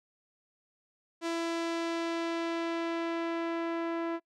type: tone with low-pass filter sweep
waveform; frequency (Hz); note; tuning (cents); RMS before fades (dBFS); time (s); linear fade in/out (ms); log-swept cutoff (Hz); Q
sawtooth; 334; E4; +23; -33; 1.21-4.2; 50; 7200 to 1700; 0.77
effects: noise-tail reverb RT60 0.1 s tail -25 dB re dry